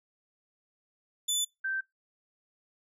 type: tone pair in turn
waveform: 20% pulse / sine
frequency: 3498 / 1558.2 Hz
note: A7 / G6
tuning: -11 / -11 cents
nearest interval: octave + major second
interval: 1400 cents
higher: first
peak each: -21 / -29 dBFS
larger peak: first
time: 1.28-1.45 / 1.64-1.81 s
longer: neither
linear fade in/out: 10 ms
effects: noise-tail reverb RT60 0.2 s tail -24 dB re dry